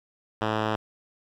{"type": "tone with low-pass filter", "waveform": "5% pulse", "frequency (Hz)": 108.6, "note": "A2", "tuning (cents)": -22, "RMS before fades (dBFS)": -27, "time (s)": [0.41, 0.76], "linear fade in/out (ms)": 5, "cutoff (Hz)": 2900, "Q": 0.79, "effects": ["9-bit"]}